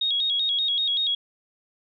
sine tone with vibrato, 3520 Hz, A7, in tune, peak -21 dBFS, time 0.01-1.15 s, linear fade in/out 5 ms, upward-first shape square, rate 5.2 Hz, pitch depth 100 cents each way, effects none

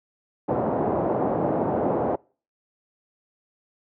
white low-pass noise, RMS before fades -23 dBFS, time 0.48-2.16 s, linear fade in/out 10 ms, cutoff 760 Hz, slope 24 dB/octave, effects noise-tail reverb RT60 0.4 s tail -26 dB re dry + high-pass 150 Hz 12 dB/octave

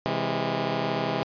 10% pulse chord, C augmented, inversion none, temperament just, 130.81 / 163.52 / 204.4 Hz, C3 / E3 / G#3, 0 / -14 / -27 cents, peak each -22 dBFS, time 0.06-1.23 s, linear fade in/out 0 ms, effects resampled to 11025 Hz

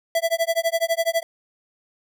square tone with tremolo, 664 Hz, E5, 12 cents sharp, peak -17 dBFS, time 0.15-1.23 s, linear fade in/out 2 ms, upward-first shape sine, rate 12 Hz, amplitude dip 100%, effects none

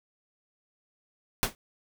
pink noise with exponential decay, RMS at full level -21 dBFS, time 1.43-1.55 s, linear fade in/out 0 ms, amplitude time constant 24 ms, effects none

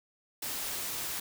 white noise, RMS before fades -36 dBFS, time 0.42-1.2 s, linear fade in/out 5 ms, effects none

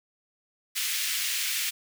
pink high-pass noise, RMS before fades -29 dBFS, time 0.75-1.71 s, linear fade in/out 20 ms, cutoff 2000 Hz, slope 24 dB/octave, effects none

